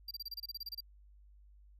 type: tone bursts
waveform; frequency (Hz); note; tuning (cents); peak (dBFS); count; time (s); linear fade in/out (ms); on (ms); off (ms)
square; 4724; D8; +9; -40; 13; 0.08-0.806; 5; 30; 28
effects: added 50 Hz sine -57 dBFS peak until 1.79 s